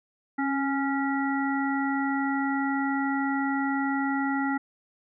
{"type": "harmonic tone with a mistuned harmonic", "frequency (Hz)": 277.2, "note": "C#4", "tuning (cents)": 0, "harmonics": [1, 3, 5, 7], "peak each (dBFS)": [-26, -31, -33, -34], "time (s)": [0.38, 4.58], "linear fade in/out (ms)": 10, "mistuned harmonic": 1, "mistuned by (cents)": -24, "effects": []}